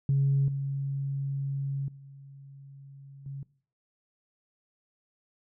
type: tone with level steps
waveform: sine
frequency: 138.1 Hz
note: C#3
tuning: 6 cents flat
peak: -20 / -28 / -45 / -35 dBFS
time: 0.09-3.43 s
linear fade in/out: 2 ms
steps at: 0.48 / 1.88 / 3.26 s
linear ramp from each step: 2 ms
effects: noise-tail reverb RT60 0.5 s tail -21 dB re dry + tanh soft clip ceiling -17 dBFS